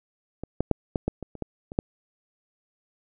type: clicks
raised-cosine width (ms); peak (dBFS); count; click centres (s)
2; -20 / -10 / -6 / -11 / -11 / -21 / -26 / -16 / -24 / -8; 10; 0.436 / 0.606 / 0.713 / 0.958 / 1.08 / 1.227 / 1.353 / 1.423 / 1.719 / 1.789
effects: none